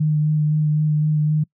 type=tone with vibrato; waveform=sine; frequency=152.3 Hz; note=D#3; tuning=37 cents flat; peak=-15 dBFS; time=0-1.44 s; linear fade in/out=10 ms; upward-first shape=sine; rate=3.9 Hz; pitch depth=16 cents each way; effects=noise-tail reverb RT60 0.1 s tail -25 dB re dry